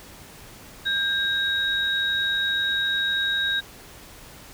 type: tone pair together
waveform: sine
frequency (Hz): 1598 / 3798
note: G6 / A#7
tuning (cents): +33 / +32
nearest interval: octave + minor third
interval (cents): 1499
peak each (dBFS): -24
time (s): 0.85-3.61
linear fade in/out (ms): 20
effects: pink hiss -45 dBFS RMS until 4.53 s